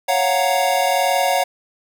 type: chord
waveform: square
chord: Gb major seventh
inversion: second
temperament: equal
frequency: 554.4 / 698.5 / 740 / 932.3 Hz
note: Db5 / F5 / Gb5 / Bb5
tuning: 0 / 0 / 0 / 0 cents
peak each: -22 / -22 / -20 / -25 dBFS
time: 0.08-1.44 s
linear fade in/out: 10 ms
effects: none